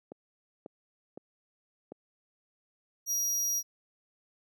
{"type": "clicks", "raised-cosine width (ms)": 2, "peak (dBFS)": -26, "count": 4, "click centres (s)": [0.119, 0.661, 1.175, 1.92]}
{"type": "tone", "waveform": "40% pulse", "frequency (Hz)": 5740, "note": "F8", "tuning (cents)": 47, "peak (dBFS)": -27, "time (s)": [3.06, 3.63], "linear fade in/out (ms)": 50}
{"effects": ["high-pass 300 Hz 12 dB/octave"]}